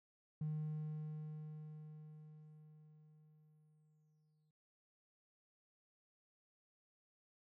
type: tone with exponential decay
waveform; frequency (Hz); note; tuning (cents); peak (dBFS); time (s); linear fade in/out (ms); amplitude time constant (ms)
triangle; 153.5; D#3; -23; -34; 0.41-4.51; 5; 890
effects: noise-tail reverb RT60 0.2 s tail -18 dB re dry + tanh soft clip ceiling -34 dBFS